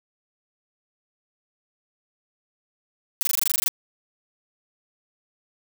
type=noise bursts; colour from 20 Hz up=blue; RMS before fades=-21 dBFS; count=12; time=3.21-3.681 s; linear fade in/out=0 ms; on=20 ms; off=21 ms; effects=none